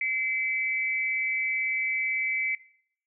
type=tone pair together; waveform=sine; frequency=2062 / 2300 Hz; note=C7 / D7; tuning=-26 / -37 cents; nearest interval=major second; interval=189 cents; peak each=-28 dBFS; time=0.01-2.55 s; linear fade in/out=2 ms; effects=noise-tail reverb RT60 0.6 s tail -19 dB re dry